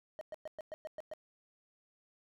triangle tone bursts, 622.3 Hz, D#5, in tune, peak -38 dBFS, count 8, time 0.19-1.136 s, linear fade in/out 0 ms, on 22 ms, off 110 ms, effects none

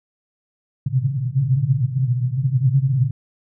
pink band-pass noise, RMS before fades -19 dBFS, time 0.86-3.11 s, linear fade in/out 5 ms, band 120 to 140 Hz, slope 96 dB/octave, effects none

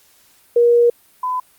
sine tone pair in turn, 475.4 / 1007.3 Hz, A#4 / B5, +34 / +34 cents, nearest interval octave + minor second, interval 1300 cents, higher second, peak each -9 / -18 dBFS, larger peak first, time 0.56-0.9 / 1.23-1.4 s, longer first, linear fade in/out 5 ms, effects white hiss -53 dBFS RMS until 1.58 s + Opus 48 kbps

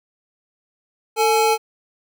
square tone pair together, 447.6 / 845 Hz, A4 / G#5, +30 / +30 cents, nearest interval major seventh, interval 1100 cents, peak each -18 dBFS, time 1.16-1.58 s, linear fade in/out 50 ms, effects none

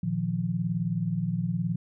sine chord, Bb suspended fourth, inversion none, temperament equal, 116.54 / 155.56 / 174.61 Hz, Bb2 / Eb3 / F3, 0 / 0 / 0 cents, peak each -32 / -31 / -28 dBFS, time 0.03-1.76 s, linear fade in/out 5 ms, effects none

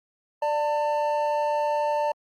triangle tone pair together, 590.9 / 897 Hz, D5 / A5, +10 / +33 cents, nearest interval perfect fifth, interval 723 cents, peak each -23 dBFS, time 0.42-2.12 s, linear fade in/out 5 ms, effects Opus 48 kbps

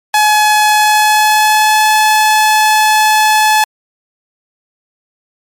sawtooth tone with pitch glide, 849 to 859.9 Hz, G#5 to A5, +38 to -40 cents, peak -3 dBFS, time 0.14-3.64 s, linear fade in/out 2 ms, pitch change +22 cents, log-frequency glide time 0.73-1.84 s, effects MP3 64 kbps

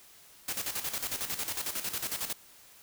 white noise with tremolo, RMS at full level -33 dBFS, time 0.48-2.33 s, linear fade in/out 5 ms, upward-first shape square, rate 11 Hz, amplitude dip 65%, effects white hiss -56 dBFS RMS until 2.82 s

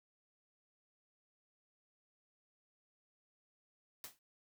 white noise with exponential decay, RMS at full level -44 dBFS, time 4.04-4.19 s, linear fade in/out 1 ms, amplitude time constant 32 ms, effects noise-tail reverb RT60 0.1 s tail -23 dB re dry

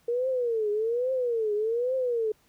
sine tone with vibrato, 466.2 Hz, A#4, in tune, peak -24 dBFS, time 0.08-2.32 s, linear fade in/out 5 ms, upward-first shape triangle, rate 1.2 Hz, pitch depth 220 cents each way, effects pink hiss -65 dBFS RMS until 2.48 s

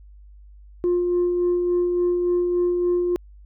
sine tone with tremolo, 353.3 Hz, F4, 20 cents sharp, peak -15 dBFS, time 0.84-3.16 s, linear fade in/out 0 ms, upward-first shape sine, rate 3.5 Hz, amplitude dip 35%, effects tanh soft clip ceiling -15 dBFS + added 50 Hz sine -43 dBFS peak until 3.45 s

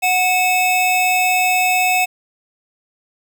square tone pair together, 735 / 2597 Hz, F#5 / E7, -12 / -26 cents, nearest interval octave + minor seventh, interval 2186 cents, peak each -17 dBFS, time 0.02-2.06 s, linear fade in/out 20 ms, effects 8-bit

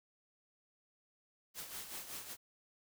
white noise with tremolo, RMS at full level -44 dBFS, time 1.54-2.37 s, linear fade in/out 50 ms, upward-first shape sine, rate 5.3 Hz, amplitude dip 60%, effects none

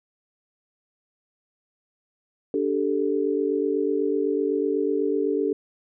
sine chord, D suspended fourth, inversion none, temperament equal with one note detuned, 291 / 392 / 440 Hz, D4 / G4 / A4, -16 / 0 / 0 cents, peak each -26 / -25 / -25 dBFS, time 2.54-5.53 s, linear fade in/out 2 ms, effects none

